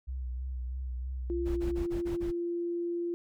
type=tone with vibrato; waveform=sine; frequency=63.3 Hz; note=B1; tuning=43 cents sharp; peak=-33 dBFS; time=0.07-1.84 s; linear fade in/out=20 ms; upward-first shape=sine; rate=3.1 Hz; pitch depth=47 cents each way
type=tone; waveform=sine; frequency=344.6 Hz; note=F4; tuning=23 cents flat; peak=-30 dBFS; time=1.3-3.14 s; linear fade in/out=0 ms
type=noise bursts; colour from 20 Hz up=brown; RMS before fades=-38 dBFS; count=6; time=1.45-2.32 s; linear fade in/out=20 ms; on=120 ms; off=30 ms
effects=none